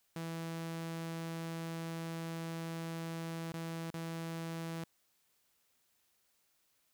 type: tone with dropouts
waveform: sawtooth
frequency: 164.81 Hz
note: E3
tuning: in tune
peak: -35 dBFS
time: 0.16-4.84 s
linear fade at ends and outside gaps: 2 ms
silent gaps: 3.52-3.538 / 3.904-3.941 s
effects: white hiss -75 dBFS RMS until 6.93 s